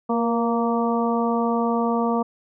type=harmonic tone with a mistuned harmonic; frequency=232 Hz; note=A#3; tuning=8 cents flat; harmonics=1 / 2 / 3 / 4 / 5; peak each=-22 / -25 / -27 / -28 / -29 dBFS; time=0.09-2.23 s; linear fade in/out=10 ms; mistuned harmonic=2; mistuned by=+27 cents; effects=none